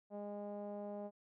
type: tone with low-pass filter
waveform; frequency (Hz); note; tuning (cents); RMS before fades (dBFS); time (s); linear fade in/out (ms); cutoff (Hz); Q
sawtooth; 205.1; G#3; -21; -45; 0.1-1.11; 50; 690; 5.3
effects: none